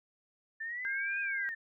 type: exponential two-way sweep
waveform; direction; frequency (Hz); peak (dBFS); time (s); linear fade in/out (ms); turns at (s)
sine; up then down; 1764 to 2512 to 1764; -36; 0.6-1.55; 10; 1.2
type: tone with vibrato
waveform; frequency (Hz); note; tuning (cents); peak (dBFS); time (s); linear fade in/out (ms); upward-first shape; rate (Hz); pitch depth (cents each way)
sine; 1597; G6; +32; -33; 0.85-1.49; 0; sine; 6.1; 8
effects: none